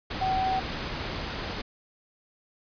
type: tone in noise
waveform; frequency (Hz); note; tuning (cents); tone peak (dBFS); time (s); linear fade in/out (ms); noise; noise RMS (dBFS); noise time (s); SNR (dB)
sine; 758; F#5; +42; -24; 0.21-0.6; 10; pink; -33; 0.1-1.62; +6
effects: resampled to 11025 Hz

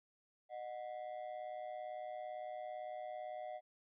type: ring-modulated tone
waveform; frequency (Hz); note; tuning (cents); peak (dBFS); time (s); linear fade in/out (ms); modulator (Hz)
triangle; 674; E5; +38; -38; 0.49-3.61; 50; 58.9
effects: resampled to 8000 Hz

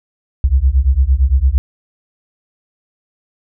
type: beating tone pair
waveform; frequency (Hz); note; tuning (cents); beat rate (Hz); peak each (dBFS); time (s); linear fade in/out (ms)
sine; 62.1 / 70.9; B1 / C#2; +10 / +40; 8.8; -12; 0.44-1.58; 0
effects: none

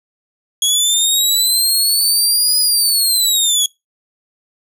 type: linear two-way sweep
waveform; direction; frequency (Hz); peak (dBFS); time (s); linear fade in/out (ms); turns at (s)
20% pulse; up then down; 3322 to 4978 to 3322; -6; 0.62-3.66; 2; 2.59
effects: noise-tail reverb RT60 0.2 s tail -23 dB re dry

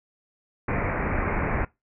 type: low-pass noise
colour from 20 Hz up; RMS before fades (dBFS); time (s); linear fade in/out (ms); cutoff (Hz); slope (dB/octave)
pink; -26; 0.68-1.65; 5; 2400; 96
effects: noise-tail reverb RT60 0.2 s tail -21 dB re dry

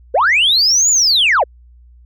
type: linear two-way sweep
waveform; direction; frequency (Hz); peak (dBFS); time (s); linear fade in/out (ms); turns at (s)
sine; up then down; 426.8 to 7100 to 426.8; -8; 0.14-1.44; 10; 0.9
effects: tanh soft clip ceiling -6 dBFS + added 60 Hz sine -41 dBFS peak until 2.05 s

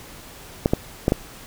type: clicks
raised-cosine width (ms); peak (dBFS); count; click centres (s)
2; -3; 4; 0.659 / 0.735 / 1.081 / 1.121
effects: pink hiss -42 dBFS RMS until 1.46 s

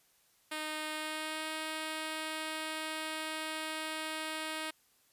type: tone with pitch glide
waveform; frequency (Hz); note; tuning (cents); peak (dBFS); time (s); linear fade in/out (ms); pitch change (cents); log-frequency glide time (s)
5% pulse; 309 to 313.9; D#4 to D#4; -12 to +15; -25; 0.51-4.71; 10; +27; 0.93-1.49
effects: white hiss -69 dBFS RMS until 5.12 s + resampled to 32000 Hz

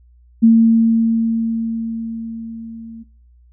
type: tone with level ramp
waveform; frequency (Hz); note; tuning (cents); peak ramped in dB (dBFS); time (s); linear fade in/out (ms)
sine; 227; A#3; -46; -5 to -31; 0.42-3.04; 20
effects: noise-tail reverb RT60 0.6 s tail -24 dB re dry + added 60 Hz sine -46 dBFS peak until 3.52 s

